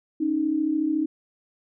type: tone pair together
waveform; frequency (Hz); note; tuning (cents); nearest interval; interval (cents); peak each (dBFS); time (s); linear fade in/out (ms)
sine; 277.2 / 311.1; C#4 / D#4; 0 / 0; major second; 200; -27 / -22; 0.2-1.06; 10
effects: none